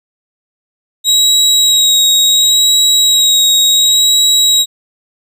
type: tone with vibrato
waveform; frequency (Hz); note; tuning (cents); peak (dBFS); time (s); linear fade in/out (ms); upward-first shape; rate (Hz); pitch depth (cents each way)
30% pulse; 3824; A#7; +43; -4; 1.04-4.66; 50; sine; 0.7; 18
effects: none